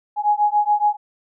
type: beating tone pair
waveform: sine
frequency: 830.6 / 837.7 Hz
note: G#5 / G#5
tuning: 0 / +15 cents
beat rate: 7.1 Hz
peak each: -18 / -18 dBFS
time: 0.16-0.97 s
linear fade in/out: 50 ms
effects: none